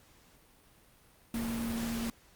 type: tone in noise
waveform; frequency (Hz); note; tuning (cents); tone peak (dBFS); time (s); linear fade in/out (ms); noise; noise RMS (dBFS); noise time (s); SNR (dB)
sine; 230.6; A#3; -19; -33; 1.34-2.1; 2; pink; -40; 1.34-2.1; +4
effects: pink hiss -62 dBFS RMS until 2.35 s + Opus 48 kbps